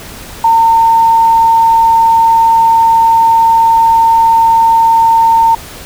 sine tone, 910 Hz, A#5, 42 cents flat, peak -4 dBFS, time 0.44-5.55 s, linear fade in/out 5 ms, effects pink hiss -29 dBFS RMS until 5.85 s

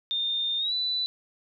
sine tone with pitch glide, 3629 to 3980 Hz, A#7 to B7, -47 to +13 cents, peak -25 dBFS, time 0.11-1.06 s, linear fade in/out 0 ms, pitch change +160 cents, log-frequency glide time 0.58-0.73 s, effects none

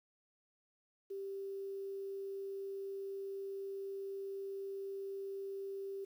sine tone with quantisation, 392 Hz, G4, in tune, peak -40 dBFS, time 1.1-6.05 s, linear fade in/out 10 ms, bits 11, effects none

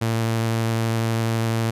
sawtooth tone with vibrato, 113.5 Hz, A#2, 46 cents flat, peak -16 dBFS, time 0.01-1.71 s, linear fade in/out 10 ms, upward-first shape sine, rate 12 Hz, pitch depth 10 cents each way, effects resampled to 32000 Hz

